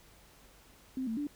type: tone with pitch steps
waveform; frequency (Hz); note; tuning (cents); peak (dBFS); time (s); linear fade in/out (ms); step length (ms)
sine; 260.5 / 224.6 / 291.3; C4 / A3 / D4; -7 / +36 / -14; -32; 0.97-1.27; 2; 100
effects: added 50 Hz sine -65 dBFS peak until 1.35 s + pink hiss -60 dBFS RMS until 1.35 s